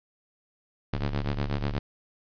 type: ring-modulated tone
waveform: sawtooth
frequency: 71.2 Hz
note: C#2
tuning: 47 cents sharp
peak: -20 dBFS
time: 0.93-1.79 s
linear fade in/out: 5 ms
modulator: 39.7 Hz
effects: resampled to 11025 Hz + 9-bit